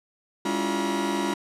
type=tone cluster; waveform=40% pulse; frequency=202.8 / 283.8 / 333.9 / 354 / 961 Hz; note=G#3 / C#4 / E4 / F4 / B5; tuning=-41 / +41 / +22 / +23 / -48 cents; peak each=-30 dBFS; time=0.45-1.34 s; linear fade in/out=5 ms; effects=low-pass 10000 Hz 12 dB/octave